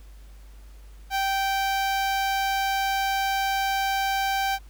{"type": "tone with notch filter", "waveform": "sawtooth", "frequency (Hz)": 780, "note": "G5", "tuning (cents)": -9, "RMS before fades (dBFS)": -25, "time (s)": [1.1, 4.59], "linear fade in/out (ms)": 50, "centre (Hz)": 9000, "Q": 1.4, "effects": ["added 50 Hz sine -43 dBFS peak until 4.69 s", "pink hiss -58 dBFS RMS until 4.69 s"]}